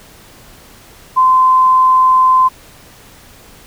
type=tone; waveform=sine; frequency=1032 Hz; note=C6; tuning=24 cents flat; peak=-6 dBFS; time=1.16-2.49 s; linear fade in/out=20 ms; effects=pink hiss -41 dBFS RMS until 3.66 s